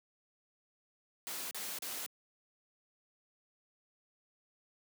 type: noise bursts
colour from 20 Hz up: white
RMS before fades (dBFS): -41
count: 3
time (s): 1.27-2.062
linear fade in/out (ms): 0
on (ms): 240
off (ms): 36
effects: high-pass 200 Hz 12 dB/octave